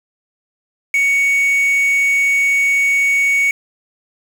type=tone with quantisation; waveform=triangle; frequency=2232 Hz; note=C#7; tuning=11 cents sharp; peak=-10 dBFS; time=0.94-3.51 s; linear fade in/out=2 ms; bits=5; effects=none

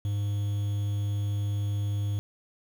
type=tone with quantisation; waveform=triangle; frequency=102.2 Hz; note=G#2; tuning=27 cents flat; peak=-24 dBFS; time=0.05-2.19 s; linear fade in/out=0 ms; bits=8; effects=none

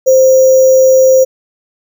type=tone with sample-and-hold; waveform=sine; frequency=523.3 Hz; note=C5; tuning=in tune; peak=-3 dBFS; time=0.06-1.25 s; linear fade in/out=20 ms; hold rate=6300 Hz; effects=none

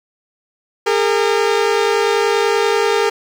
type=tone pair together; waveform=sawtooth; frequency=406.8 / 457.2 Hz; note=G#4 / A#4; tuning=-36 / -34 cents; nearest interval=major second; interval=202 cents; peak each=-12 dBFS; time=0.86-3.1 s; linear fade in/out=10 ms; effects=low-pass 6000 Hz 12 dB/octave + 7-bit

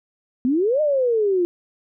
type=exponential two-way sweep; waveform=sine; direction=up then down; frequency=240.8 to 622.3 to 342 Hz; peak=-16 dBFS; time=0.45-1.45 s; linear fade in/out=0 ms; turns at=0.81 s; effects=none

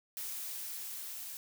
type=noise with level ramp; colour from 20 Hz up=blue; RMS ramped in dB=-40 to -44 dBFS; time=0.17-1.37 s; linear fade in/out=0 ms; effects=none

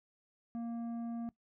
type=tone with tanh clipping; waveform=sine; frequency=233.1 Hz; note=A#3; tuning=in tune; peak=-38 dBFS; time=0.55-1.29 s; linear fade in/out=0 ms; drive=8 dB; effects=noise-tail reverb RT60 0.1 s tail -19 dB re dry

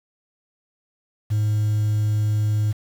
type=tone; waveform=sine; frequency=106.3 Hz; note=G#2; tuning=41 cents sharp; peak=-15 dBFS; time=1.3-2.73 s; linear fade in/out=20 ms; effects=tanh soft clip ceiling -17 dBFS + 7-bit

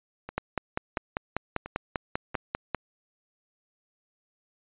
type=two click trains; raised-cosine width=0.5 ms; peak=-12 / -22 dBFS; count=13 / 4; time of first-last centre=0.38-2.747 / 0.29-2.345 s; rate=5.07 / 1.46 Hz; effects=resampled to 8000 Hz

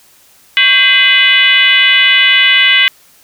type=tone with frequency modulation; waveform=sine; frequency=2505 Hz; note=D#7; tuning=11 cents sharp; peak=-5 dBFS; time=0.57-2.88 s; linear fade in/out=0 ms; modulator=464 Hz; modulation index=1.8; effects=white hiss -46 dBFS RMS until 3.23 s

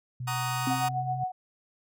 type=tone with pitch glide; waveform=sine; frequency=124.9 to 130.73 Hz; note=B2 to C3; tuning=+20 to -1 cents; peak=-32 dBFS; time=0.2-1.24 s; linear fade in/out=5 ms; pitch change=+79 cents; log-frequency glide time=0.47-0.95 s
type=chord; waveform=sawtooth; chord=D# minor seventh; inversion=first; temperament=just; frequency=746.7 / 933.4 / 1120.1 / 1244.5 Hz; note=F#5 / A#5 / C#6 / D#6; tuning=+16 / +2 / +18 / 0 cents; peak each=-31 / -31 / -36 / -30 dBFS; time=0.27-0.89 s; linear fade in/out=10 ms
type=tone with exponential decay; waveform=triangle; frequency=261.6 Hz; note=C4; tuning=in tune; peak=-23 dBFS; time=0.67-1.06 s; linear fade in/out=2 ms; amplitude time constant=84 ms
type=tone with tremolo; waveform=sine; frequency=740 Hz; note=F#5; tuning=in tune; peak=-26 dBFS; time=0.7-1.32 s; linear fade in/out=10 ms; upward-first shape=sine; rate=7.9 Hz; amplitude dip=65%
effects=none

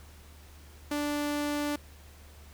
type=tone; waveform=sawtooth; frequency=293 Hz; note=D4; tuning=4 cents flat; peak=-25 dBFS; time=0.91-1.76 s; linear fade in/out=5 ms; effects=added 74 Hz sine -50 dBFS peak until 2.53 s + pink hiss -56 dBFS RMS until 2.53 s

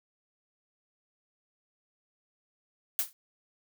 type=noise with exponential decay; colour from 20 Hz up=blue; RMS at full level=-24 dBFS; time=2.99-3.13 s; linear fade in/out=0 ms; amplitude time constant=29 ms; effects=none

